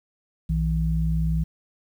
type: tone pair together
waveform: sine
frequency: 60.34 / 161.1 Hz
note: B1 / E3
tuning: -40 / -39 cents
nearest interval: octave + perfect fourth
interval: 1701 cents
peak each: -23 dBFS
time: 0.49-1.44 s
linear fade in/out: 10 ms
effects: 9-bit